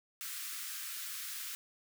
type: high-pass noise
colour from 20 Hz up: white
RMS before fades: -42 dBFS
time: 0.21-1.55 s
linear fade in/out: 0 ms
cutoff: 1200 Hz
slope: 48 dB/octave
effects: none